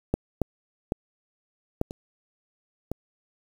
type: clicks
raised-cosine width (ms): 2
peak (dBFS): -9 / -9 / -11 / -10 / -23 / -16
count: 6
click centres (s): 0.14 / 0.417 / 0.921 / 1.814 / 1.909 / 2.916
effects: 7-bit